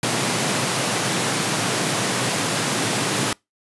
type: high-pass noise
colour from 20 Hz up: pink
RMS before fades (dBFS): -22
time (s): 0.03-3.33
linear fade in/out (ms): 2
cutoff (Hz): 110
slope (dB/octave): 96
effects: noise-tail reverb RT60 0.2 s tail -26 dB re dry + resampled to 24000 Hz